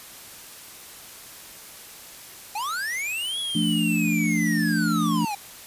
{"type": "linear two-way sweep", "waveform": "square", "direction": "up then down", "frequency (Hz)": [789, 3376, 789], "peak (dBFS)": -27, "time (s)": [2.55, 5.35], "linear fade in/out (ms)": 5, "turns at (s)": 3.39}
{"type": "chord", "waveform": "sine", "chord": "D minor", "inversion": "first", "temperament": "equal with one note detuned", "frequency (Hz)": [171.02, 220, 293.7], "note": ["F3", "A3", "D4"], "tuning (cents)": [-36, 0, 0], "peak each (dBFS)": [-25, -24, -26], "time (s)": [3.55, 5.25], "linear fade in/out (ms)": 5}
{"effects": ["white hiss -43 dBFS RMS until 5.66 s", "resampled to 32000 Hz"]}